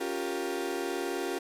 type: chord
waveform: 35% pulse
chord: G half-diminished seventh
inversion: second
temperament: equal with one note detuned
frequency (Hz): 277.2 / 352.5 / 392 / 466.2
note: Db4 / F4 / G4 / Bb4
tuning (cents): 0 / +16 / 0 / 0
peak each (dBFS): -37 / -33 / -34 / -37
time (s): 0-1.39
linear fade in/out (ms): 10
effects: resampled to 32000 Hz + 9-bit